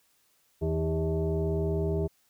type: tone with frequency modulation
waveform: sine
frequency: 160.4 Hz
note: E3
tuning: 47 cents flat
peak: -25 dBFS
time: 0.61-2.08 s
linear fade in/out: 20 ms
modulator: 241 Hz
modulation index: 1.5
effects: white hiss -68 dBFS RMS until 2.29 s